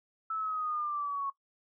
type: linear sweep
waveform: sine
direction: down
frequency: 1318.5 to 1100 Hz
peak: -31 dBFS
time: 0.3-1.3 s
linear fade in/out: 5 ms
effects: noise-tail reverb RT60 0.1 s tail -17 dB re dry